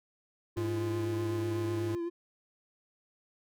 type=tone with vibrato; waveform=triangle; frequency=342.5 Hz; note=F4; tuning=34 cents flat; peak=-30 dBFS; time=0.56-2.1 s; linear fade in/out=20 ms; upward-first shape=sine; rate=8 Hz; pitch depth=29 cents each way
type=tone; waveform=45% pulse; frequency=103.83 Hz; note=G#2; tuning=in tune; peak=-34 dBFS; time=0.57-1.95 s; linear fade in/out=0 ms
effects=none